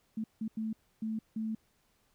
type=tone bursts at uneven times; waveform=sine; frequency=220 Hz; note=A3; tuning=in tune; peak=-32 dBFS; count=5; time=0.17-0.24 / 0.41-0.48 / 0.57-0.73 / 1.02-1.19 / 1.36-1.55 s; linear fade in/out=5 ms; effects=pink hiss -72 dBFS RMS until 2.14 s